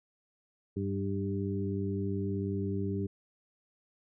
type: harmonic tone with a mistuned harmonic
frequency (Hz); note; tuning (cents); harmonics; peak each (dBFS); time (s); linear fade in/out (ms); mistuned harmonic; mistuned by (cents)
98.8; G2; +14; 1 / 2 / 3 / 4; -34 / -35 / -38 / -37; 0.76-3.07; 10; 2; -26
effects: none